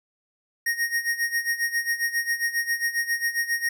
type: tone with tremolo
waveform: square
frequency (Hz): 1864.7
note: A#6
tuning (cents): 0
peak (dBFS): -21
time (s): 0.66-3.69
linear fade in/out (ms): 5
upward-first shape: sine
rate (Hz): 7.4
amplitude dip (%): 80
effects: none